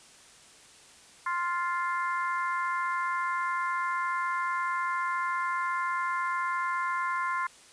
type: harmonic tone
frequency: 349.2 Hz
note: F4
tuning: in tune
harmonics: 3 / 4 / 5 / 6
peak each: -29 / -34 / -37 / -39 dBFS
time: 1.26-7.47 s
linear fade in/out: 5 ms
effects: white hiss -54 dBFS RMS until 7.72 s + resampled to 22050 Hz